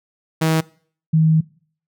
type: tone pair in turn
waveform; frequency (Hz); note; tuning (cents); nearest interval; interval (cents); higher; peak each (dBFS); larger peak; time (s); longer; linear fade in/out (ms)
sawtooth / sine; 160 / 158.8; D#3 / D#3; +49 / +36; unison; 13; first; -11; neither; 0.41-0.61 / 1.13-1.41; second; 10
effects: noise-tail reverb RT60 0.5 s tail -22 dB re dry